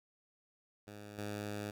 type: tone with level steps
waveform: 10% pulse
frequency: 103.83 Hz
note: G#2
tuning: in tune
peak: -40 / -31 dBFS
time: 0.87-1.71 s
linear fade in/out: 5 ms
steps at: 1.18 s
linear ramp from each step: 2 ms
effects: none